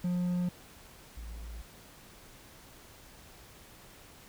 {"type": "tone pair in turn", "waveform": "triangle", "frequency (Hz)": [178, 56.07], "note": ["F3", "A1"], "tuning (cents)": [33, 33], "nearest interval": "octave + minor sixth", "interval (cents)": 2000, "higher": "first", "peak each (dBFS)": [-26, -38], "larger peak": "first", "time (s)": [[0.04, 0.49], [1.17, 1.62]], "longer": "neither", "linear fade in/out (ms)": 5, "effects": ["pink hiss -54 dBFS RMS until 4.28 s"]}